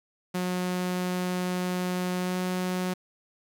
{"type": "tone with pitch glide", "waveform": "sawtooth", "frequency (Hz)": [181.2, 182.78], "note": ["F#3", "F#3"], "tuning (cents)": [-36, -21], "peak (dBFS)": -23, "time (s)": [0.34, 2.94], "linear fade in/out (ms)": 10, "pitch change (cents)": 15, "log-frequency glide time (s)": [2.18, 2.37], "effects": ["9-bit"]}